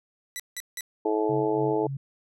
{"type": "tone bursts", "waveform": "10% pulse", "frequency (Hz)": 1975.5, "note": "B6", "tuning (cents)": 0, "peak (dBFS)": -23, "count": 3, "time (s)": [0.36, 0.808], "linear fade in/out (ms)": 0, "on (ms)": 36, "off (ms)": 170}
{"type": "harmonic tone", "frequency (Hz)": 107.8, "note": "A2", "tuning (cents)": -35, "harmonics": [3, 4, 5, 6, 7, 8], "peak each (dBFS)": [-28, -25, -36, -33, -38, -31], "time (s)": [1.05, 1.87], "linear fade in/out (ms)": 5}
{"type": "tone with tremolo", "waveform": "sine", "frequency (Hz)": 137.4, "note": "C#3", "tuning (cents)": -15, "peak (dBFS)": -29, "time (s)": [1.29, 1.97], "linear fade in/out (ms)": 5, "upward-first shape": "sine", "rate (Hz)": 3.5, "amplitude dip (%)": 80}
{"effects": []}